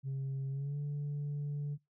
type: tone with pitch glide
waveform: sine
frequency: 135.5 to 145.23 Hz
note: C#3 to D3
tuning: -39 to -19 cents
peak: -32 dBFS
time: 0.03-1.78 s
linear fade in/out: 50 ms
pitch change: +120 cents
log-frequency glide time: 0.5-0.78 s
effects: noise-tail reverb RT60 0.2 s tail -25 dB re dry + tanh soft clip ceiling -33 dBFS